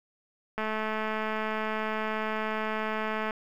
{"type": "click train", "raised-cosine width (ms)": 0.5, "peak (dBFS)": -17, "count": 593, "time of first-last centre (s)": [0.58, 3.308], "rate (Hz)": 217, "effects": ["9-bit"]}